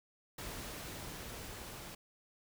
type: noise with level ramp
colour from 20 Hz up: pink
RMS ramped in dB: -44 to -48 dBFS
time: 0.38-1.95 s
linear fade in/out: 5 ms
effects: none